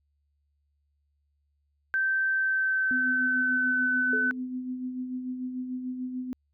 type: tone with pitch glide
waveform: sine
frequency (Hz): 1554 to 1509.8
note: G6 to F#6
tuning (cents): -16 to +35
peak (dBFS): -23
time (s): 1.94-4.31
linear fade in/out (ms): 0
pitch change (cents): -49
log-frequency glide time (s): 2.32-3.91
type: tone with tremolo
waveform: sine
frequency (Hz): 253.7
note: B3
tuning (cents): +47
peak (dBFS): -29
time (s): 2.91-6.33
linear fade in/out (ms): 0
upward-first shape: sine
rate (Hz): 6.8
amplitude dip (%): 45
type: tone with exponential decay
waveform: sine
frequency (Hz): 433.6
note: A4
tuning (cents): -25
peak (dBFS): -29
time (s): 4.13-4.48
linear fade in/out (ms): 2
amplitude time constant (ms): 74
effects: added 72 Hz sine -70 dBFS peak until 6.53 s